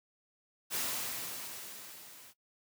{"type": "noise with level ramp", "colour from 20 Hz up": "white", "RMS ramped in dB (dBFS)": [-33, -55], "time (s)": [0.7, 2.34], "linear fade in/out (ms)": 50, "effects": ["noise-tail reverb RT60 0.1 s tail -18 dB re dry", "high-pass 100 Hz 12 dB/octave"]}